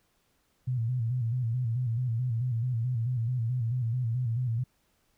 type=tone with vibrato; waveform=sine; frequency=120.1 Hz; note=B2; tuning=48 cents flat; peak=-26 dBFS; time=0.67-4.64 s; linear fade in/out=10 ms; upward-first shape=square; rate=4.6 Hz; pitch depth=90 cents each way; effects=pink hiss -71 dBFS RMS until 5.17 s